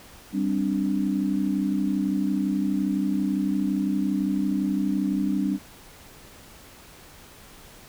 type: chord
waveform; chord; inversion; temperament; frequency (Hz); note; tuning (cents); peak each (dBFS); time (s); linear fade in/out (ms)
sine; G suspended fourth; none; equal; 196 / 261.6 / 293.7; G3 / C4 / D4; 0 / 0 / 0; -25 / -28 / -26; 0.32-5.59; 50
effects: pink hiss -48 dBFS RMS until 7.88 s